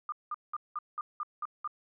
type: tone bursts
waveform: sine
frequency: 1210 Hz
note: D#6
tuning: 49 cents flat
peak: -32 dBFS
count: 8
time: 0.09-1.676 s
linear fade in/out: 2 ms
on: 32 ms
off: 190 ms
effects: none